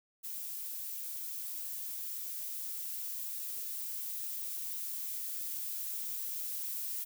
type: noise with level ramp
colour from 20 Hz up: violet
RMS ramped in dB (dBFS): -41 to -38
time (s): 0.23-7.05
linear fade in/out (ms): 20
effects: none